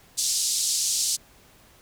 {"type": "band-pass noise", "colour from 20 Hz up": "white", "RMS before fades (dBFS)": -25, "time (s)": [0.17, 1.17], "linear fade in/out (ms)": 20, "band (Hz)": [4300, 8600], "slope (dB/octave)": 24, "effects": ["pink hiss -55 dBFS RMS until 1.81 s"]}